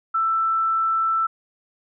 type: tone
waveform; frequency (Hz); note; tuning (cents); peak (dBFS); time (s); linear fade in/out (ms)
sine; 1328; E6; +12; -18; 0.14-1.27; 10
effects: none